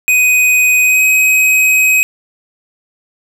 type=tone with pitch glide; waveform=square; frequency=2500 to 2528 Hz; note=D#7 to D#7; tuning=+8 to +27 cents; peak=-8 dBFS; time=0.08-2.03 s; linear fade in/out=0 ms; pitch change=+19 cents; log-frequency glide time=0.83-1.03 s; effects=none